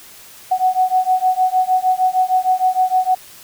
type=beating tone pair; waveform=sine; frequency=740 / 746.5 Hz; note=F#5 / F#5; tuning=0 / +15 cents; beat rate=6.5 Hz; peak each=-16 dBFS; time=0.51-3.15 s; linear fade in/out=10 ms; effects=white hiss -41 dBFS RMS until 3.43 s